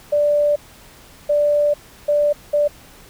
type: tone bursts at uneven times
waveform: sine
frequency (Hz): 587.3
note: D5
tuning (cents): 0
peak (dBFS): -13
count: 4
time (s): 0.12-0.56 / 1.29-1.74 / 2.08-2.33 / 2.53-2.68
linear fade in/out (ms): 10
effects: pink hiss -45 dBFS RMS until 3.09 s